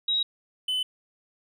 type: tone pair in turn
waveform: sine / triangle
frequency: 3823 / 3021 Hz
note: A#7 / F#7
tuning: +43 / +35 cents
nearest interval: major third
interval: 408 cents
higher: first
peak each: -22 / -23 dBFS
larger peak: first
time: 0.08-0.23 / 0.68-0.83 s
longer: neither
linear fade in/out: 5 ms
effects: none